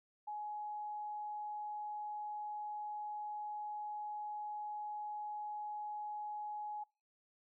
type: tone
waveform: sine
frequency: 840 Hz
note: G#5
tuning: 19 cents sharp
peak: -40 dBFS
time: 0.27-6.84 s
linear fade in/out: 10 ms
effects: noise-tail reverb RT60 0.3 s tail -24 dB re dry

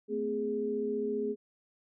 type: tone cluster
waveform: sine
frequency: 223.1 / 258.1 / 415.4 Hz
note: A3 / C4 / G#4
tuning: +24 / -23 / 0 cents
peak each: -37 / -38 / -31 dBFS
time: 0.08-1.36 s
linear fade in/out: 50 ms
effects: none

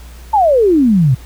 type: exponential sweep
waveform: sine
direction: down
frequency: 905 to 120.4 Hz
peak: -7 dBFS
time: 0.33-1.15 s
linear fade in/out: 10 ms
effects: added 60 Hz sine -32 dBFS peak until 1.25 s + pink hiss -42 dBFS RMS until 1.25 s

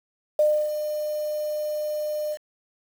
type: tone with ADSR envelope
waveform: sine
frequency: 604 Hz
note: D5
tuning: 48 cents sharp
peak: -15 dBFS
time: 0.39-2.38 s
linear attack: 3 ms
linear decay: 300 ms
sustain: -10 dB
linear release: 57 ms
effects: 7-bit

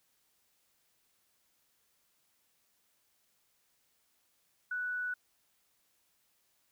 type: tone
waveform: sine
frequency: 1480 Hz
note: F#6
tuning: in tune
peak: -33 dBFS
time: 4.71-5.14 s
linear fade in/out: 5 ms
effects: white hiss -74 dBFS RMS until 6.71 s

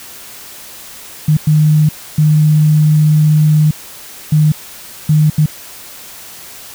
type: tone bursts at uneven times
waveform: sine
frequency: 152.7 Hz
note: D#3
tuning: 32 cents flat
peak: -6 dBFS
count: 6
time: 1.28-1.37 / 1.47-1.89 / 2.18-3.71 / 4.32-4.52 / 5.09-5.3 / 5.38-5.46 s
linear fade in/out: 5 ms
effects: white hiss -33 dBFS RMS until 6.74 s

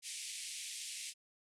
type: band-pass noise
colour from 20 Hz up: white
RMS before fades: -45 dBFS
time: 0.02-1.14 s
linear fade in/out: 50 ms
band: 2100 to 10000 Hz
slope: 48 dB/octave
effects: none

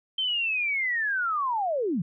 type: linear sweep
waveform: sine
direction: down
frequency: 3136 to 146.6 Hz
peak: -24 dBFS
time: 0.18-2.02 s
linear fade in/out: 5 ms
effects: none

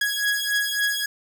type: beating tone pair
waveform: sawtooth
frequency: 1661.2 / 1664.8 Hz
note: G#6 / G#6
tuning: 0 / +4 cents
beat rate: 3.6 Hz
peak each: -21 dBFS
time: 0.01-1.06 s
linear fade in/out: 5 ms
effects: none

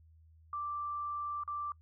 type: tone with dropouts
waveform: sine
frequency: 1174.7 Hz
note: D6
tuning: in tune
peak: -35 dBFS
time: 0.53-1.72 s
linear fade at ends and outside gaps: 2 ms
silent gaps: 1.436-1.477 s
effects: noise-tail reverb RT60 0.1 s tail -24 dB re dry + added 80 Hz sine -58 dBFS peak until 1.81 s

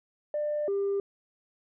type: tone pair in turn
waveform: sine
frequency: 596 / 397.8 Hz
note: D5 / G4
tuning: +25 / +25 cents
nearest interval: perfect fifth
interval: 700 cents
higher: first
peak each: -26 / -24 dBFS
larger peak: second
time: 0.34-0.68 / 0.68-1 s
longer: first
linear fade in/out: 2 ms
effects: tanh soft clip ceiling -23 dBFS

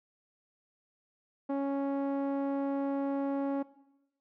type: tone with low-pass filter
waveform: sawtooth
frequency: 277.2 Hz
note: C#4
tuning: in tune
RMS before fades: -32 dBFS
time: 1.49-3.63 s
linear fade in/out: 10 ms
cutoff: 800 Hz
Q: 1.1
effects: noise-tail reverb RT60 0.9 s tail -18 dB re dry

